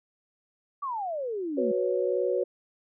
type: exponential sweep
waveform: sine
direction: down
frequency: 1174.7 to 207.7 Hz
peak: -29 dBFS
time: 0.82-1.72 s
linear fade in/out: 10 ms
type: chord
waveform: sine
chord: F# suspended fourth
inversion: none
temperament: just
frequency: 370 / 493.3 / 555 Hz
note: F#4 / B4 / C#5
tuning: 0 / -2 / +2 cents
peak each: -28 / -28 / -29 dBFS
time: 1.57-2.44 s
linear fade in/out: 10 ms
effects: none